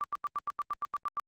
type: tone bursts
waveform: sine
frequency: 1170 Hz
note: D6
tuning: 7 cents flat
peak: -29 dBFS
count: 11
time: 0.01-1.198 s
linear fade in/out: 0 ms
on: 28 ms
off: 88 ms
effects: Opus 24 kbps